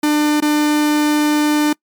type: tone with dropouts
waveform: 45% pulse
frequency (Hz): 299.1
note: D4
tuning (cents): +32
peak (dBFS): -12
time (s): 0.03-1.73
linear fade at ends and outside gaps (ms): 5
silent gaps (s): 0.404-0.422
effects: noise-tail reverb RT60 0.1 s tail -26 dB re dry + MP3 96 kbps